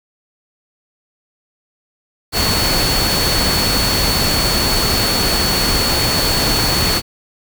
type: tone in noise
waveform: sine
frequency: 4423 Hz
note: C#8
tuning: 5 cents flat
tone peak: -18 dBFS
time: 2.32-7.02 s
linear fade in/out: 50 ms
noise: pink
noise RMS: -17 dBFS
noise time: 2.32-7.02 s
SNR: -4 dB
effects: none